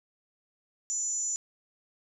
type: tone cluster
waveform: sine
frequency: 5950 / 6920 / 7250 Hz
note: F#8 / A8 / A#8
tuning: +9 / -30 / -49 cents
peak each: -36 / -31 / -34 dBFS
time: 0.9-1.36 s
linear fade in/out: 0 ms
effects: none